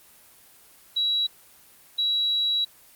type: tone bursts at uneven times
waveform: sine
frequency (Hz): 3900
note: B7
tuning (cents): -23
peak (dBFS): -21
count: 2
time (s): 0.96-1.27 / 1.98-2.65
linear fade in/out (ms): 10
effects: white hiss -53 dBFS RMS until 2.95 s + Opus 24 kbps